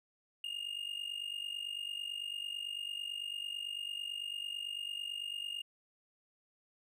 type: tone with amplitude modulation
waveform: triangle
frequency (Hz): 2833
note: F7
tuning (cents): +24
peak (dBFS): -33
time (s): 0.44-5.62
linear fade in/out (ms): 2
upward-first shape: sine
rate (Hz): 49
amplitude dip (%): 80
effects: none